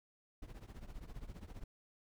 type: noise with tremolo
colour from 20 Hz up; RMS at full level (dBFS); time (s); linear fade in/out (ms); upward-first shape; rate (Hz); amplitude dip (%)
brown; -45; 0.42-1.64; 5; triangle; 15; 90
effects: none